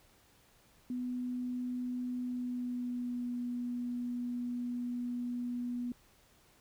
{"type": "tone with pitch glide", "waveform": "sine", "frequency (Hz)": [248.5, 243.7], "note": ["B3", "B3"], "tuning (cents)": [11, -23], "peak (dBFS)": -34, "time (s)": [0.9, 5.92], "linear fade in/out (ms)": 2, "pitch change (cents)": -34, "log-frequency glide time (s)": [2.2, 3.32], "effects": ["pink hiss -65 dBFS RMS until 6.6 s"]}